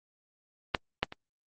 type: clicks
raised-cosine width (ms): 0.3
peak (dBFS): -8 / -9 / -24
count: 3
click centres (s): 0.748 / 1.03 / 1.124
effects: Opus 24 kbps